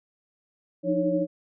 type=tone cluster; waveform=sine; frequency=175.3 / 303.3 / 315.6 / 554 Hz; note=F3 / D#4 / D#4 / C#5; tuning=+7 / -44 / +25 / -1 cents; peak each=-30 / -27 / -29 / -25 dBFS; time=0.83-1.27 s; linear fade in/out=50 ms; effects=none